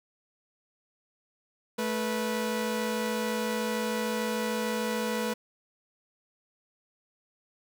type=tone pair together; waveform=sawtooth; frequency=218.3 / 490.1 Hz; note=A3 / B4; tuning=-13 / -13 cents; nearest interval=octave + major second; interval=1400 cents; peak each=-27 dBFS; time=1.78-5.34 s; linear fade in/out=10 ms; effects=none